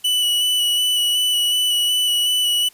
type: tone with vibrato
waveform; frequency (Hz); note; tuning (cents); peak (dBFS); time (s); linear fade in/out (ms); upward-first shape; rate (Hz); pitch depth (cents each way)
45% pulse; 2960; F#7; 0; -16; 0.04-2.69; 10; square; 2.7; 13
effects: white hiss -51 dBFS RMS until 2.73 s + resampled to 32000 Hz